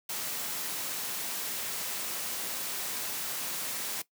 white noise, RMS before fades -35 dBFS, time 0.09-4.02 s, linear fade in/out 5 ms, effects noise-tail reverb RT60 0.1 s tail -17 dB re dry + high-pass 150 Hz 12 dB/octave

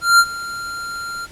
square tone with ADSR envelope, 1386 Hz, F6, 14 cents flat, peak -7 dBFS, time 0.01-1.27 s, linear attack 180 ms, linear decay 56 ms, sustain -19 dB, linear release 29 ms, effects pink hiss -43 dBFS RMS until 1.31 s + low-pass 11000 Hz 12 dB/octave

